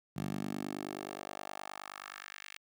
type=tone with high-pass filter sweep; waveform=10% pulse; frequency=49.52 Hz; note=G1; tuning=18 cents sharp; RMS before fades=-42 dBFS; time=0.16-2.58 s; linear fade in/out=10 ms; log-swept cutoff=150 to 2300 Hz; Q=1.8; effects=none